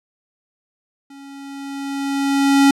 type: tone with level ramp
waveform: square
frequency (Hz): 277.2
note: C#4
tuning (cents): 0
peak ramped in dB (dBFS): -39 to -9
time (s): 1.1-2.71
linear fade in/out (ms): 5
effects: low-pass 10000 Hz 12 dB/octave